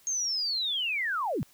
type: linear sweep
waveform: sine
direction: down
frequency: 6510 to 92.5 Hz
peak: -27 dBFS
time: 0.07-1.43 s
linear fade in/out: 0 ms
effects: white hiss -60 dBFS RMS until 1.53 s